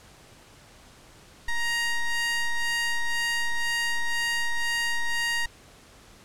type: ring-modulated tone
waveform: 40% pulse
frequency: 938 Hz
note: A#5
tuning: 11 cents sharp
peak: -20 dBFS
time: 1.48-5.46 s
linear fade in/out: 5 ms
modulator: 939 Hz
effects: pink hiss -52 dBFS RMS until 6.24 s + low-pass 10000 Hz 12 dB/octave